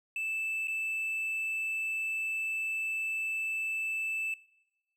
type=tone with dropouts; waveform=triangle; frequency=2637 Hz; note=E7; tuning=in tune; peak=-30 dBFS; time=0.16-4.34 s; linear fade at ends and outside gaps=2 ms; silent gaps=0.673-0.681 s; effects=noise-tail reverb RT60 1.0 s tail -21 dB re dry